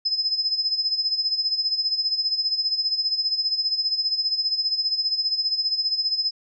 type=tone with tremolo; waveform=sine; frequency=5100 Hz; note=D#8; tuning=42 cents sharp; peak=-18 dBFS; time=0.05-6.31 s; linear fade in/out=10 ms; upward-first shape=sine; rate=15 Hz; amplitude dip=70%; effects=none